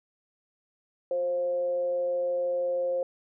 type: tone with frequency modulation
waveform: sine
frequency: 529 Hz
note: C5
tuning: 19 cents sharp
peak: -25 dBFS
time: 1.11-3.03 s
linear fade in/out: 2 ms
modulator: 171 Hz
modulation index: 0.27
effects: none